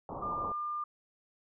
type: low-pass noise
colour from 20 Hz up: white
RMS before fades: -41 dBFS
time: 0.09-0.52 s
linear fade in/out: 2 ms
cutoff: 1200 Hz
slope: 96 dB/octave
type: tone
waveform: sine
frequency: 1200 Hz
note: D6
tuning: 37 cents sharp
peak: -33 dBFS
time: 0.22-0.84 s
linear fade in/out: 5 ms
effects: none